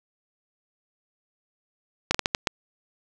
slowing click train, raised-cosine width 0.2 ms, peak -4 dBFS, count 6, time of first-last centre 2.11-2.472 s, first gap 35 ms, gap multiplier 1.37, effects none

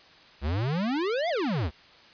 square exponential two-way sweep, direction up then down, 65.41 to 726 to 65.41 Hz, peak -26 dBFS, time 0.41-1.71 s, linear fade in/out 50 ms, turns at 1.29 s, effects white hiss -53 dBFS RMS until 2.13 s + resampled to 11025 Hz

